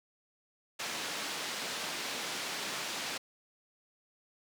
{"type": "band-pass noise", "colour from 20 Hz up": "white", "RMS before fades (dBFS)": -38, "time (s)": [0.79, 3.18], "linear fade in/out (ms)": 10, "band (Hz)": [190, 4900], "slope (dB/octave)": 12, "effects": []}